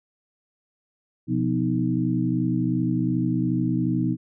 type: harmonic tone with a mistuned harmonic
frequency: 62.7 Hz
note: B1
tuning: 27 cents sharp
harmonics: 2 / 3 / 4 / 5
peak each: -26 / -26 / -26 / -26 dBFS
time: 1.27-4.17 s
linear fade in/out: 50 ms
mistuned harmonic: 3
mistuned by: -110 cents
effects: none